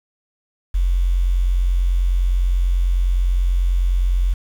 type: tone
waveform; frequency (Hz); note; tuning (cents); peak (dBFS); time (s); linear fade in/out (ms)
sine; 44.71; F1; +41; -14; 0.74-4.34; 10
effects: 7-bit